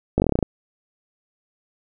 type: slowing click train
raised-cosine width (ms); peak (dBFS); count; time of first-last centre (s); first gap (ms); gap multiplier
2; -5; 10; 0.18-0.427; 19; 1.09
effects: none